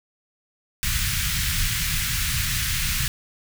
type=band-stop noise; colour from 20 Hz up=pink; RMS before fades=-24 dBFS; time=0.83-3.08 s; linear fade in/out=0 ms; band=150 to 1600 Hz; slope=24 dB/octave; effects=none